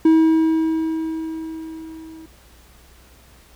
triangle tone with level ramp, 321 Hz, E4, 46 cents flat, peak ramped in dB -7 to -35 dBFS, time 0.05-2.26 s, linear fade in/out 5 ms, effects added 60 Hz sine -50 dBFS peak until 3.55 s + pink hiss -51 dBFS RMS until 3.55 s

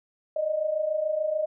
sine tone pair together, 595.4 / 622.3 Hz, D5 / D#5, +24 / 0 cents, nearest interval minor second, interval 76 cents, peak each -30 / -25 dBFS, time 0.36-1.46 s, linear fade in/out 5 ms, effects none

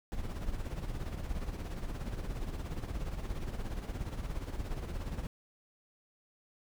brown noise with tremolo, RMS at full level -35 dBFS, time 0.12-5.27 s, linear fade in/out 0 ms, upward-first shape sine, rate 17 Hz, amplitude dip 60%, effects none

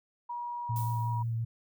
sine tone, 959 Hz, A#5, 49 cents sharp, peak -34 dBFS, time 0.29-1.23 s, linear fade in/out 10 ms
sine tone with vibrato, 114.9 Hz, A#2, 25 cents flat, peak -29 dBFS, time 0.69-1.45 s, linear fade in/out 10 ms, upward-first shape sine, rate 5.6 Hz, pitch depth 15 cents each way
violet noise with exponential decay, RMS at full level -41 dBFS, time 0.76-1.45 s, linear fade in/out 2 ms, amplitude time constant 150 ms
effects none

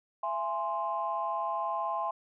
sine chord, E augmented, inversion none, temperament equal with one note detuned, 671.9 / 830.6 / 1046.5 Hz, E5 / G#5 / B#5, +33 / 0 / 0 cents, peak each -35 / -34 / -32 dBFS, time 0.23-2.11 s, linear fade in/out 5 ms, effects tanh soft clip ceiling -20 dBFS

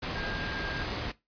sine tone in noise, 1610 Hz, G6, 46 cents sharp, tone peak -37 dBFS, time 0.15-0.84 s, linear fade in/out 10 ms, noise pink, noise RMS -34 dBFS, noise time 0.02-1.12 s, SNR -6 dB, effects noise-tail reverb RT60 0.2 s tail -18 dB re dry + resampled to 11025 Hz

